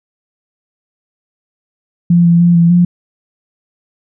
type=tone with pitch steps; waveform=sine; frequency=172.6 / 170.3 / 173.1 / 169.3 / 175.7 Hz; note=F3 / F3 / F3 / E3 / F3; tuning=-20 / -43 / -15 / +46 / +11 cents; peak=-5 dBFS; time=2.1-2.85 s; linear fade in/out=5 ms; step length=150 ms; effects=none